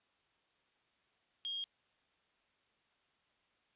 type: tone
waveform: sine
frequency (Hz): 3244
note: G#7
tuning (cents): -41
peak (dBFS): -37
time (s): 1.45-1.64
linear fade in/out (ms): 0
effects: white hiss -75 dBFS RMS until 3.75 s + resampled to 8000 Hz